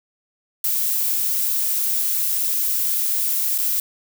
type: noise with dropouts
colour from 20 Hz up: violet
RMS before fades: -21 dBFS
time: 0.64-3.8 s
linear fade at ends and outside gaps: 2 ms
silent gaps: 3.58-3.585 s
effects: none